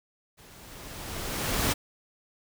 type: noise with level ramp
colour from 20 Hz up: pink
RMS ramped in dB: -53 to -24 dBFS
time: 0.37-1.74 s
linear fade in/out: 20 ms
effects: none